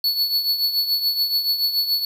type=tone with tremolo; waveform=square; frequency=4422 Hz; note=C#8; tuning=5 cents flat; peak=-16 dBFS; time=0.04-2.05 s; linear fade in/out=2 ms; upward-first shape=triangle; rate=7 Hz; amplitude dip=70%; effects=8-bit